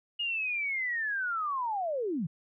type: linear sweep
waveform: sine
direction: down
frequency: 2876 to 139.5 Hz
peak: -29 dBFS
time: 0.19-2.27 s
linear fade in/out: 10 ms
effects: none